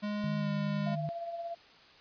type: tone with pitch glide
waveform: square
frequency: 207.7 to 203.5 Hz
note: G#3 to G#3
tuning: 0 to -35 cents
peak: -33 dBFS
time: 0.02-0.96 s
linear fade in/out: 20 ms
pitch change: -35 cents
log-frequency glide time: 0.38-0.48 s
type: tone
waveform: sine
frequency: 153.2 Hz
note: D#3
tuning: 27 cents flat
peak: -33 dBFS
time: 0.24-1.09 s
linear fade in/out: 0 ms
type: tone with tremolo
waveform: sine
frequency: 680 Hz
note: F5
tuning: 46 cents flat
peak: -34 dBFS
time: 0.86-1.55 s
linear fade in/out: 10 ms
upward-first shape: sine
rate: 17 Hz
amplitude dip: 45%
effects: white hiss -57 dBFS RMS until 2 s + resampled to 11025 Hz